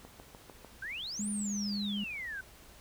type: click train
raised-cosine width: 1 ms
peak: -34 dBFS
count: 5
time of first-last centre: 0.05-0.647 s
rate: 6.7 Hz
type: exponential two-way sweep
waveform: sine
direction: up then down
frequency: 1500 to 9630 to 1500 Hz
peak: -37 dBFS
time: 0.82-2.41 s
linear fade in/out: 5 ms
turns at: 1.29 s
type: tone with pitch glide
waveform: sine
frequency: 207.7 to 204.4 Hz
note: G#3 to G#3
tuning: 0 to -27 cents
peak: -33 dBFS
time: 1.19-2.04 s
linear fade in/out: 5 ms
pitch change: -27 cents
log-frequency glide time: 1.33-1.51 s
effects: added 60 Hz sine -62 dBFS peak until 2.8 s + pink hiss -56 dBFS RMS until 2.8 s